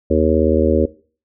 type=harmonic tone; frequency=78.5 Hz; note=D#2; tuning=16 cents sharp; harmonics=1 / 3 / 4 / 5 / 6 / 7; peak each=-19 / -19 / -19 / -19 / -19 / -19 dBFS; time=0.1-0.86 s; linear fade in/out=10 ms; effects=noise-tail reverb RT60 0.4 s tail -19 dB re dry